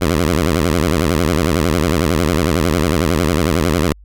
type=tone with vibrato; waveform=10% pulse; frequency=81.8 Hz; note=E2; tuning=13 cents flat; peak=-5 dBFS; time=0.01-3.93 s; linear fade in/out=5 ms; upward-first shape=sine; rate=11 Hz; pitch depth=220 cents each way; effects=added 50 Hz sine -39 dBFS peak until 4.04 s